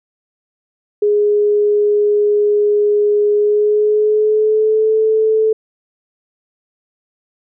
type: tone with pitch glide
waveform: sine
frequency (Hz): 415.3 to 437.7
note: G#4 to A4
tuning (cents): 0 to -9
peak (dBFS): -10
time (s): 1.02-5.53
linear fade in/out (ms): 5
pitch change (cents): +91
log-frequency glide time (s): 3.34-4.95
effects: none